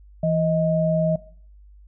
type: tone pair together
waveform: sine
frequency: 165.35 / 629 Hz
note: E3 / D#5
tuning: +6 / +19 cents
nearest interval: octave + major seventh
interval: 2313 cents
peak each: -21 dBFS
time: 0.23-1.16 s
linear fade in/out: 5 ms
effects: noise-tail reverb RT60 0.5 s tail -18 dB re dry + added 50 Hz sine -45 dBFS peak until 1.87 s